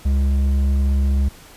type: tone with hard clipping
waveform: sine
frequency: 68.6 Hz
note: C#2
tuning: 17 cents flat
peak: -16 dBFS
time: 0.05-1.29 s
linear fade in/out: 10 ms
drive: 6 dB
effects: pink hiss -44 dBFS RMS until 1.56 s + resampled to 32000 Hz